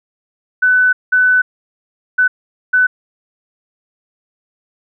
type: tone bursts at uneven times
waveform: sine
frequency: 1500 Hz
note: F#6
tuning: 23 cents sharp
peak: -8 dBFS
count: 4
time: 0.62-0.93 / 1.12-1.42 / 2.18-2.28 / 2.73-2.87 s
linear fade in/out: 10 ms
effects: none